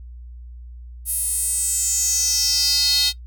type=tone with high-pass filter sweep; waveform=square; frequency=286.4 Hz; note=D4; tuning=43 cents flat; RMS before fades=-20 dBFS; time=1.05-3.13 s; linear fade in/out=50 ms; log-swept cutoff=11000 to 3900 Hz; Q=5.9; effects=noise-tail reverb RT60 0.1 s tail -17 dB re dry + added 60 Hz sine -35 dBFS peak until 3.26 s